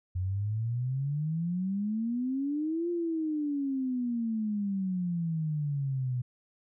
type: exponential two-way sweep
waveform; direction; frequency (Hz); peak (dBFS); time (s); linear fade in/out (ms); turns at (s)
sine; up then down; 89.1 to 350 to 122.5; -28; 0.15-6.22; 10; 2.9
effects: none